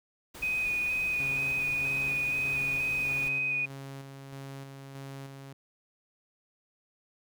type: noise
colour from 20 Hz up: pink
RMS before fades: -45 dBFS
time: 0.34-3.29 s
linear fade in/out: 10 ms
type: tone with vibrato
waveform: sine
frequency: 2489 Hz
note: D#7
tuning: in tune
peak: -27 dBFS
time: 0.42-3.66 s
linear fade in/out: 10 ms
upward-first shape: square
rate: 2.1 Hz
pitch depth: 13 cents each way
type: tone with tremolo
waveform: sawtooth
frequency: 136.8 Hz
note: C#3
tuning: 23 cents flat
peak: -36 dBFS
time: 1.2-5.53 s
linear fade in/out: 2 ms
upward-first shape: square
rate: 1.6 Hz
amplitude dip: 35%
effects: none